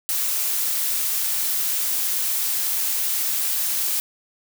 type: noise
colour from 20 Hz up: blue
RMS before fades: -23 dBFS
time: 0.09-4 s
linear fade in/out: 0 ms
effects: none